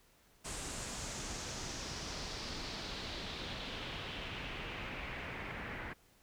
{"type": "noise with low-pass filter sweep", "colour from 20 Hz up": "pink", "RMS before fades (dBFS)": -43, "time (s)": [0.44, 5.94], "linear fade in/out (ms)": 20, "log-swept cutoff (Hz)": [8500, 1900], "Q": 2.6, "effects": ["pink hiss -67 dBFS RMS until 6.22 s"]}